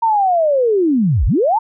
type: linear two-way sweep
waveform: sine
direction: down then up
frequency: 932.3 to 38.89 to 932.3 Hz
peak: -11 dBFS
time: 0.02-1.59 s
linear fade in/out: 10 ms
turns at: 1.26 s
effects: none